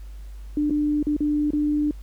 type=tone with dropouts; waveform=sine; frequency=296.8 Hz; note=D4; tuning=18 cents sharp; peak=-19 dBFS; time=0.57-1.91 s; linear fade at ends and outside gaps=2 ms; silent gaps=0.698-0.706 / 1.028-1.068 / 1.166-1.205 / 1.506-1.533 s; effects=added 50 Hz sine -35 dBFS peak until 2.02 s + pink hiss -57 dBFS RMS until 2.02 s